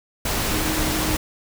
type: tone in noise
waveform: sine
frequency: 311.1 Hz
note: D#4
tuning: in tune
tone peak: -27 dBFS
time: 0.51-1.16 s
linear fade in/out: 5 ms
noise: pink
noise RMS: -23 dBFS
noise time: 0.25-1.17 s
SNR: -7 dB
effects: none